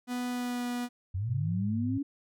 45% pulse tone with pitch glide, 246.9 to 243.8 Hz, B3 to B3, 0 to -22 cents, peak -31 dBFS, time 0.07-0.89 s, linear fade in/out 50 ms, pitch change -22 cents, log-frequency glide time 0.29-0.67 s
sine linear sweep, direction up, 86 to 286.7 Hz, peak -29 dBFS, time 1.14-2.03 s, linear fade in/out 10 ms
sine tone with vibrato, 104.3 Hz, G#2, 8 cents sharp, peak -31 dBFS, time 1.29-1.98 s, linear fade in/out 5 ms, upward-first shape triangle, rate 3.6 Hz, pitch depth 29 cents each way
effects none

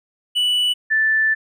triangle / sine tone pair in turn, 2960 / 1760 Hz, F#7 / A6, 0 / 0 cents, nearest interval major sixth, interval 900 cents, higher first, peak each -14 dBFS, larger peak neither, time 0.35-0.74 / 0.9-1.35 s, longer second, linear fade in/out 20 ms, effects none

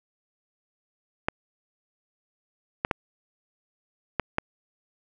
clicks, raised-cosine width 0.5 ms, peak -8 dBFS, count 5, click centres 1.285 / 2.849 / 2.912 / 4.197 / 4.384 s, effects none

